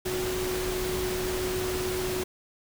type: tone in noise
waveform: sine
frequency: 368.4 Hz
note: F#4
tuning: 7 cents flat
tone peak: -29 dBFS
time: 0.05-2.24 s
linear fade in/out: 10 ms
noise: pink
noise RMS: -33 dBFS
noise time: 0.05-2.24 s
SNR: +1 dB
effects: none